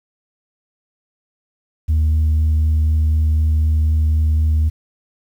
sine tone with vibrato, 77.78 Hz, D#2, in tune, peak -10 dBFS, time 1.88-4.7 s, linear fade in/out 20 ms, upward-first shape sine, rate 4 Hz, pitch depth 8 cents each way, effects tanh soft clip ceiling -11 dBFS + 8-bit

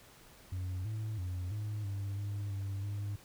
sine tone with pitch steps, 92 / 108.6 / 90.5 / 105.5 / 99.3 / 101.7 / 98.4 / 101.8 Hz, F#2 / A2 / F#2 / G#2 / G2 / G#2 / G2 / G#2, -9 / -22 / -38 / +28 / +23 / -36 / +7 / -34 cents, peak -32 dBFS, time 0.52-3.16 s, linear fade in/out 5 ms, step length 330 ms, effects tanh soft clip ceiling -34 dBFS + pink hiss -58 dBFS RMS until 3.24 s

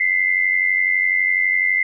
sine tone pair together, 2005 / 2097 Hz, B6 / C7, +26 / +3 cents, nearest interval minor second, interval 77 cents, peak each -19 / -17 dBFS, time 0-1.83 s, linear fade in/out 5 ms, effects none

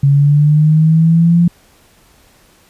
sine linear sweep, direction up, 138.6 to 173.5 Hz, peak -6 dBFS, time 0.03-1.48 s, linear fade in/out 5 ms, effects pink hiss -49 dBFS RMS until 2.69 s + resampled to 32000 Hz

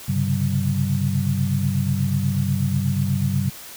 sine tone cluster, 97.6 / 132.9 / 141.1 / 191.4 Hz, G2 / C3 / C#3 / G3, -7 / +27 / +31 / -41 cents, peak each -24 dBFS, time 0.08-3.5 s, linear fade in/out 10 ms, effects white hiss -39 dBFS RMS until 3.76 s

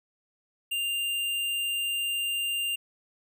sine tone with hard clipping, 2794 Hz, F7, in tune, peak -28 dBFS, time 0.71-2.76 s, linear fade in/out 10 ms, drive 16 dB, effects none

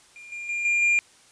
triangle tone with level steps, 2400 Hz, D7, 37 cents sharp, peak -40 / -31 / -24 / -18 / -16 dBFS, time 0.16-0.99 s, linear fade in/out 0 ms, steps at 0.32 / 0.49 / 0.65 / 0.82 s, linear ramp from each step 2 ms, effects white hiss -55 dBFS RMS until 1.31 s + resampled to 22050 Hz

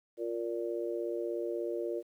harmonic tone, 116.54 Hz, A#2, in tune, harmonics 3 / 4 / 5, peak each -35 / -37 / -39 dBFS, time 0.17-2.03 s, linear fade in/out 50 ms, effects 11-bit

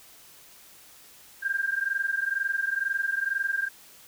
sine tone pair together, 1583 / 1605.1 Hz, G6 / G6, +17 / +41 cents, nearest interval unison, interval 24 cents, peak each -28 dBFS, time 1.42-3.69 s, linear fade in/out 20 ms, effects white hiss -52 dBFS RMS until 4.07 s

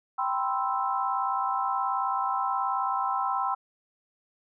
sine chord, C major seventh, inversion second, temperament equal, 784 / 987.8 / 1046.5 / 1318.5 Hz, G5 / B5 / C6 / E6, 0 / 0 / 0 / 0 cents, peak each -30 / -32 / -30 / -31 dBFS, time 0.18-3.55 s, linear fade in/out 10 ms, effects none

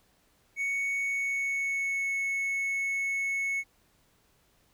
triangle tone with pitch glide, 2224 to 2202 Hz, C#7 to C#7, +5 to -12 cents, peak -26 dBFS, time 0.56-3.64 s, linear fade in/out 50 ms, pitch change -17 cents, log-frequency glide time 1.02-2.13 s, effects pink hiss -67 dBFS RMS until 4.73 s

